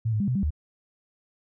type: tone with pitch steps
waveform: sine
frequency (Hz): 113.1 / 107.2 / 201 / 126.4 / 196.6 / 75.3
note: A2 / A2 / G3 / B2 / G3 / D2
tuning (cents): +48 / -45 / +44 / +41 / +5 / +44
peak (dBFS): -22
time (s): 0.05-0.506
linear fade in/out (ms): 10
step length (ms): 76
effects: none